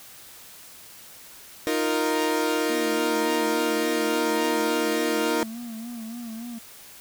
sawtooth chord, Eb suspended second, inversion none, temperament equal, 311.1 / 349.2 / 466.2 Hz, Eb4 / F4 / Bb4, 0 / 0 / 0 cents, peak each -22 / -25 / -22 dBFS, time 1.67-5.43 s, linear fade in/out 0 ms
triangle tone with vibrato, 231.2 Hz, A#3, 14 cents flat, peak -31 dBFS, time 2.69-6.59 s, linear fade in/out 10 ms, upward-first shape sine, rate 3.5 Hz, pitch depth 76 cents each way
effects white hiss -46 dBFS RMS until 7 s

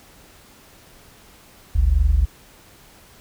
sine tone pair together, 49.54 / 72.3 Hz, G1 / D2, +19 / -27 cents, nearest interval perfect fifth, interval 654 cents, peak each -15 dBFS, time 1.75-2.26 s, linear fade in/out 10 ms, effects tanh soft clip ceiling -9 dBFS + pink hiss -49 dBFS RMS until 3.2 s

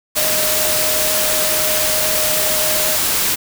sine tone in noise, 619 Hz, D#5, 9 cents flat, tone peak -23 dBFS, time 0.16-2.97 s, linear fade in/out 20 ms, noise white, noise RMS -17 dBFS, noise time 0.15-3.36 s, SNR -9 dB, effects none

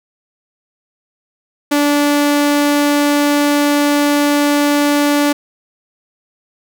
sawtooth tone, 290.3 Hz, D4, 20 cents flat, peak -7 dBFS, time 1.71-5.33 s, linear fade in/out 10 ms, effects none

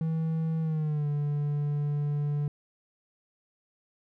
triangle tone with pitch glide, 161.3 to 146.21 Hz, E3 to D3, -37 to -7 cents, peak -24 dBFS, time 0.01-2.48 s, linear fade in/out 2 ms, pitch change -170 cents, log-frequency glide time 0.61-1.07 s, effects none

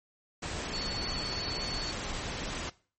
sine tone in noise, 4435 Hz, C#8, in tune, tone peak -34 dBFS, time 0.73-1.92 s, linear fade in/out 10 ms, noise pink, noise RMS -36 dBFS, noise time 0.42-2.7 s, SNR -1 dB, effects noise-tail reverb RT60 0.4 s tail -20 dB re dry + MP3 32 kbps

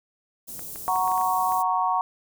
white band-stop noise, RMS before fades -37 dBFS, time 0.47-1.63 s, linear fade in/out 20 ms, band 450 to 8300 Hz, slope 12 dB/octave
clicks, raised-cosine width 0.5 ms, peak -26 dBFS, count 8, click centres 0.593 / 0.759 / 0.959 / 1.077 / 1.117 / 1.178 / 1.213 / 1.521 s
sine chord, F# major, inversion none, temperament equal, 740 / 932.3 / 1108.7 Hz, F#5 / A#5 / C#6, 0 / 0 / 0 cents, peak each -25 dBFS, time 0.88-2.01 s, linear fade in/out 0 ms
effects none

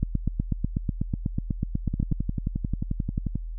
two click trains, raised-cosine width 5 ms, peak -12 / -14 dBFS, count 18 / 17, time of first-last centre 0.03-2.124 / 1.94-3.356 s, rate 8.12 / 11.3 Hz, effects added 41 Hz sine -31 dBFS peak until 3.58 s

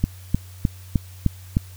click train, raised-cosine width 5 ms, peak -5 dBFS, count 6, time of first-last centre 0.04-1.569 s, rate 3.27 Hz, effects added 92 Hz sine -39 dBFS peak until 1.76 s + white hiss -49 dBFS RMS until 1.76 s

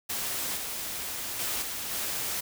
white noise with level steps, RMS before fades -32 / -35 / -31 / -35 / -32 dBFS, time 0.09-2.41 s, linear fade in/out 10 ms, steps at 0.57 / 1.39 / 1.62 / 1.91 s, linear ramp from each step 5 ms, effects none

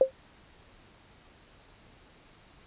sine tone with exponential decay, 528 Hz, C5, 16 cents sharp, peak -12 dBFS, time 0.01-0.11 s, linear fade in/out 2 ms, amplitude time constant 21 ms, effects pink hiss -57 dBFS RMS until 2.66 s + resampled to 8000 Hz

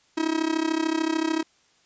45% pulse tone with amplitude modulation, 320 Hz, D#4, 49 cents sharp, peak -19 dBFS, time 0.17-1.43 s, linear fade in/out 10 ms, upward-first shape sine, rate 33.5 Hz, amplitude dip 85%, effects white hiss -62 dBFS RMS until 1.85 s + resampled to 16000 Hz

